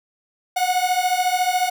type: beating tone pair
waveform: 45% pulse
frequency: 724 / 738 Hz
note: F#5 / F#5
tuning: -38 / -5 cents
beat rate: 14 Hz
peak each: -21 dBFS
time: 0.56-1.7 s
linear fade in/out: 10 ms
effects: none